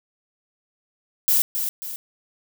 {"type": "noise with echo", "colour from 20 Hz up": "violet", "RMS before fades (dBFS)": -18, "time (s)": [1.28, 1.42], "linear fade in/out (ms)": 0, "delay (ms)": 270, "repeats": 2, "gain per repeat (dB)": -7, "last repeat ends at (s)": 1.96, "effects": []}